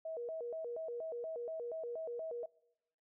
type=tone with vibrato; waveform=sine; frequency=554.4 Hz; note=C#5; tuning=in tune; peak=-39 dBFS; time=0.05-2.46 s; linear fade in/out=5 ms; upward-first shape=square; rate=4.2 Hz; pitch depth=260 cents each way; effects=noise-tail reverb RT60 0.9 s tail -25 dB re dry